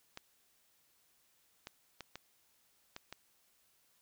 clicks, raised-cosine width 0.2 ms, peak -27 dBFS, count 6, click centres 0.174 / 1.671 / 2.007 / 2.156 / 2.964 / 3.126 s, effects white hiss -72 dBFS RMS until 4.01 s

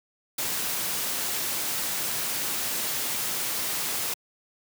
white noise, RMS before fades -29 dBFS, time 0.38-4.14 s, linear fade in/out 5 ms, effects high-pass 100 Hz 12 dB/octave

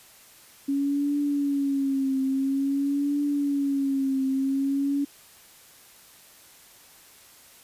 sine tone with vibrato, 277.2 Hz, C#4, in tune, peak -22 dBFS, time 0.68-5.05 s, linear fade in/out 10 ms, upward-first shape triangle, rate 0.49 Hz, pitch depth 76 cents each way, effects white hiss -52 dBFS RMS until 7.63 s + resampled to 32000 Hz

